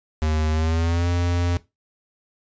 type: tone with pitch glide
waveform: square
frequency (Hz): 77.8 to 87.33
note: D#2 to F2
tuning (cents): 0 to 0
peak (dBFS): -20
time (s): 0.22-1.57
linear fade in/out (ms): 0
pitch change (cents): +200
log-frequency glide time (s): 0.51-1.08
effects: noise-tail reverb RT60 0.2 s tail -17 dB re dry + resampled to 16000 Hz